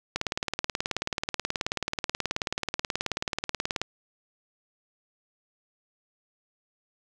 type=click train; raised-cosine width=0.2 ms; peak=-10 dBFS; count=69; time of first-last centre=0.16-3.816 s; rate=18.6 Hz; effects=none